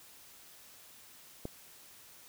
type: click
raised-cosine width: 2 ms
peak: -24 dBFS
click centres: 1.454 s
effects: white hiss -56 dBFS RMS until 2.28 s